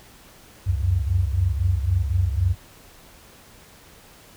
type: tone cluster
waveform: sine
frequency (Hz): 68.7 / 90.8 / 94.7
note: C#2 / F#2 / F#2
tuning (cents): -15 / -32 / +41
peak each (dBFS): -23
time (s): 0.66-2.55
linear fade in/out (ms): 20
effects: pink hiss -49 dBFS RMS until 4.36 s